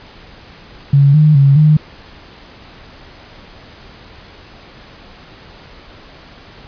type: tone with pitch steps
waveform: sine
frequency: 140.2 / 152.7 / 138.7 / 152.8 Hz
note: C#3 / D#3 / C#3 / D#3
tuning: +20 / -32 / +1 / -31 cents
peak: -5 dBFS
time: 0.93-1.77 s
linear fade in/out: 5 ms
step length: 210 ms
effects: pink hiss -39 dBFS RMS until 6.67 s + resampled to 11025 Hz